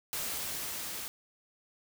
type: noise with level ramp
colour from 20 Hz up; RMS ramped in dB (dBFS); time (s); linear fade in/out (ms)
white; -35 to -40; 0.13-1.08; 0
effects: none